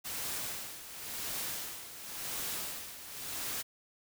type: noise with tremolo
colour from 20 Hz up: white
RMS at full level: -37 dBFS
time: 0.04-3.63 s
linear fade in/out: 20 ms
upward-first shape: sine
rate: 0.93 Hz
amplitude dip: 70%
effects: none